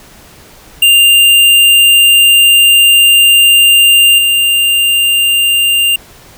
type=tone with level steps; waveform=square; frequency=2794 Hz; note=F7; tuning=in tune; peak=-4 / -8 dBFS; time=0.82-5.96 s; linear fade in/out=5 ms; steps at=4.18 s; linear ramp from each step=5 ms; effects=pink hiss -38 dBFS RMS until 6.37 s